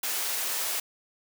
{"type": "high-pass noise", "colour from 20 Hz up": "white", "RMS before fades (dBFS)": -30, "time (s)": [0.03, 0.8], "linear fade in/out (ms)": 5, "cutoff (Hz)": 450, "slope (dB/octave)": 12, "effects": []}